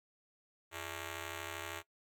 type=ring-modulated tone; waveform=5% pulse; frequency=251.2 Hz; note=B3; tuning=30 cents sharp; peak=-27 dBFS; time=0.71-1.83 s; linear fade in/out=50 ms; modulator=162 Hz; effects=noise-tail reverb RT60 0.1 s tail -19 dB re dry